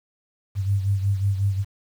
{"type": "beating tone pair", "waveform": "sine", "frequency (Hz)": [98, 103.5], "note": ["G2", "G#2"], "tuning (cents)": [0, -5], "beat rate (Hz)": 5.5, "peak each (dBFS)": [-20, -27], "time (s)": [0.55, 1.65], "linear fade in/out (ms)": 50, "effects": ["8-bit"]}